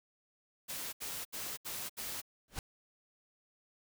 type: noise bursts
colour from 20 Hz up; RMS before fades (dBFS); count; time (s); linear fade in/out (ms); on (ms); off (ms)
white; -41; 5; 0.68-2.218; 20; 250; 72
type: noise with exponential growth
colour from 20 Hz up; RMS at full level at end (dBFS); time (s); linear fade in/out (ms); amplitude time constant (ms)
pink; -35; 2.48-2.59; 1; 22
effects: none